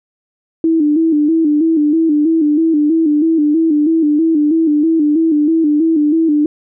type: tone with vibrato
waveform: sine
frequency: 311.1 Hz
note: D#4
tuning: in tune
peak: -9 dBFS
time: 0.64-6.46 s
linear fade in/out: 2 ms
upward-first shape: square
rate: 3.1 Hz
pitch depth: 80 cents each way
effects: none